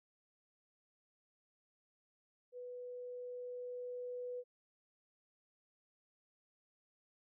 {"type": "tone with level ramp", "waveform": "sine", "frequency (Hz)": 493.9, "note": "B4", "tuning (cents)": 0, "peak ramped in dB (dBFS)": [-45, -40], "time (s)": [2.52, 4.44], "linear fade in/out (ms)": 50, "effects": []}